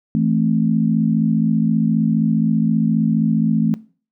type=chord; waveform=sine; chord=A minor; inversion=second; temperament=just; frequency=165 / 220 / 264 Hz; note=E3 / A3 / C4; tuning=+2 / 0 / +16 cents; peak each=-19 / -17 / -22 dBFS; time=0.15-3.74 s; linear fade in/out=0 ms; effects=noise-tail reverb RT60 0.4 s tail -20 dB re dry

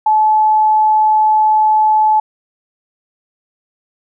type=tone; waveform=sine; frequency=862 Hz; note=A5; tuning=36 cents flat; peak=-8 dBFS; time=0.06-2.2 s; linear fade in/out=5 ms; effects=none

